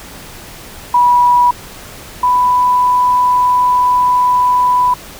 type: tone pair in turn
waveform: sine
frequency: 976 / 992.5 Hz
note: B5 / B5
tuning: -21 / +8 cents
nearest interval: unison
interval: 29 cents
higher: second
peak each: -6 / -8 dBFS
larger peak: first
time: 0.94-1.51 / 2.23-4.94 s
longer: second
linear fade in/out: 5 ms
effects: pink hiss -33 dBFS RMS until 5.19 s